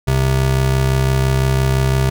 square tone pair together, 65.9 / 131.8 Hz, C2 / C3, +13 / +13 cents, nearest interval octave, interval 1200 cents, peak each -19 / -15 dBFS, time 0.07-2.1 s, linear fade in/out 10 ms, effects none

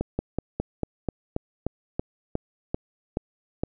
slowing click train, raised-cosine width 2 ms, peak -12 dBFS, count 13, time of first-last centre 0.01-3.635 s, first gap 180 ms, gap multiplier 1.09, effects none

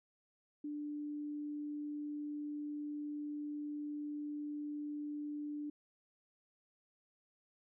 sine tone, 295.3 Hz, D4, 10 cents sharp, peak -39 dBFS, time 0.64-5.7 s, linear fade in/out 5 ms, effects none

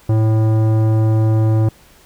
sine tone with tanh clipping, 110 Hz, A2, in tune, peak -13 dBFS, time 0.09-1.69 s, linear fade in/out 5 ms, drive 15 dB, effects pink hiss -48 dBFS RMS until 2.05 s

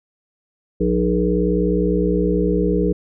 harmonic tone with a mistuned harmonic, 59.6 Hz, A#1, 39 cents sharp, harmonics 1 / 3 / 5 / 7 / 8, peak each -23 / -20 / -22 / -21 / -23 dBFS, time 0.8-2.93 s, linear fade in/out 10 ms, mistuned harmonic 5, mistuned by +59 cents, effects none

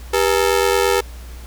sawtooth ring-modulated tone, 440 Hz, A4, in tune, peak -7 dBFS, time 0.13-1.01 s, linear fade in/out 10 ms, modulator 44.4 Hz, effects added 60 Hz sine -32 dBFS peak until 1.46 s + pink hiss -43 dBFS RMS until 1.46 s

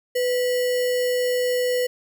sine tone with sample-and-hold, 497.9 Hz, B4, 14 cents sharp, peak -19 dBFS, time 0.15-1.87 s, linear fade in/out 10 ms, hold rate 2450 Hz, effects none

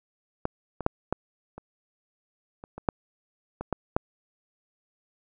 clicks, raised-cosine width 1 ms, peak -12 / -19 / -7 / -11 / -26 / -27 / -24 / -8 / -19 / -12 / -8 dBFS, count 11, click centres 0.454 / 0.807 / 0.864 / 1.126 / 1.58 / 2.639 / 2.78 / 2.888 / 3.61 / 3.727 / 3.965 s, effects none

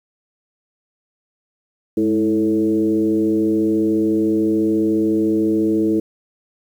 sine tone with frequency modulation, 326.5 Hz, E4, 17 cents flat, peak -14 dBFS, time 1.97-6 s, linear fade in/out 5 ms, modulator 114 Hz, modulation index 0.9, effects 8-bit

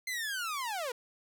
sawtooth linear sweep, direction down, 2093 to 458 Hz, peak -30 dBFS, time 0.07-0.92 s, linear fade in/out 5 ms, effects none

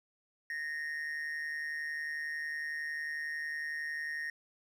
triangle tone with amplitude modulation, 1852 Hz, A#6, 12 cents flat, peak -31 dBFS, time 0.5-4.3 s, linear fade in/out 2 ms, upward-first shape sine, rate 151 Hz, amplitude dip 60%, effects none

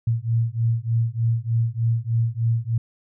sine beating tone pair, 113.6 / 116.9 Hz, A#2 / A#2, -44 / +5 cents, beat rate 3.3 Hz, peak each -22 dBFS, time 0.07-2.78 s, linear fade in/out 5 ms, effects none

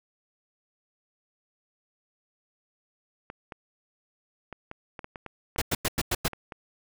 clicks, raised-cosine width 0.5 ms, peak -23 dBFS, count 12, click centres 3.301 / 3.522 / 4.527 / 4.714 / 4.992 / 5.044 / 5.158 / 5.263 / 5.561 / 5.98 / 6.333 / 6.522 s
pink noise bursts, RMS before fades -26 dBFS, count 6, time 5.58-6.282 s, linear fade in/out 5 ms, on 37 ms, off 96 ms
effects none

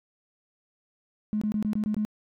triangle tone bursts, 212 Hz, G#3, 36 cents sharp, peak -20 dBFS, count 7, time 1.33-2.05 s, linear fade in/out 0 ms, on 84 ms, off 22 ms, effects tanh soft clip ceiling -22 dBFS

